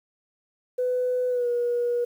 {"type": "tone with pitch glide", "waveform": "sine", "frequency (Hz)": [500, 481.3], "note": ["B4", "B4"], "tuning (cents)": [21, -45], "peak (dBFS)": -21, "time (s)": [0.78, 2.05], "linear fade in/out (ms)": 10, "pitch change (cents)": -66, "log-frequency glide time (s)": [1.29, 1.48], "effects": ["tanh soft clip ceiling -17 dBFS", "9-bit"]}